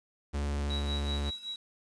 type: tone with vibrato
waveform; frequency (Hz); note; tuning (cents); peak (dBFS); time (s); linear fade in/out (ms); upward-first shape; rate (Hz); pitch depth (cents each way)
45% pulse; 72; D2; -34; -30; 0.33-1.31; 20; square; 20; 29
type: tone with tremolo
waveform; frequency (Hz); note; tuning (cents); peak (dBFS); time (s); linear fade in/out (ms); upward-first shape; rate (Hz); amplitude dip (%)
sine; 3878; B7; -32; -34; 0.7-1.56; 2; sine; 5.3; 80
effects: resampled to 22050 Hz + 9-bit